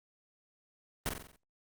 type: noise with echo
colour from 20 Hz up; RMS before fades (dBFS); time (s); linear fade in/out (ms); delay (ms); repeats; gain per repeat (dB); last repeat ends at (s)
pink; -32; 1.06-1.09; 0; 45; 6; -5; 1.36
effects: noise-tail reverb RT60 0.1 s tail -19 dB re dry + Opus 32 kbps